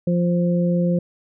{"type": "harmonic tone", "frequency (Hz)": 174.61, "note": "F3", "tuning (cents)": 0, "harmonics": [1, 2, 3], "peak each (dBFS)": [-17, -28, -24], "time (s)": [0.07, 0.99], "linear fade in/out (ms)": 5, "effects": []}